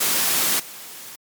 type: noise with level steps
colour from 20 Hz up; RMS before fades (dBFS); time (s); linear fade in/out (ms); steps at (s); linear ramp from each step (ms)
white; -20 / -38; 0-1.16; 10; 0.59; 10
effects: high-pass 150 Hz 12 dB/octave + MP3 96 kbps